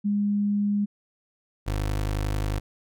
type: tone pair in turn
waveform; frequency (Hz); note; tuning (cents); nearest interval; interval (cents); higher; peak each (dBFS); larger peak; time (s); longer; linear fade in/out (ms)
sine / 25% pulse; 204.6 / 51.25; G#3 / G#1; -26 / -22; 2 octaves; 2396; first; -21; neither; 0.04-0.86 / 1.66-2.6; second; 20
effects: none